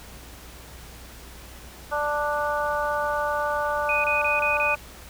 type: harmonic tone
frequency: 294.7 Hz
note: D4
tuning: 6 cents sharp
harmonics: 2 / 3 / 4 / 5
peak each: -27 / -28 / -29 / -30 dBFS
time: 1.91-4.76 s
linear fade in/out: 20 ms
type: tone bursts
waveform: sine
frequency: 2489 Hz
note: D#7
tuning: in tune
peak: -22 dBFS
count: 5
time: 3.89-4.748 s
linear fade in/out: 2 ms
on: 150 ms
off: 27 ms
effects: added 60 Hz sine -45 dBFS peak until 5.09 s + pink hiss -45 dBFS RMS until 5.09 s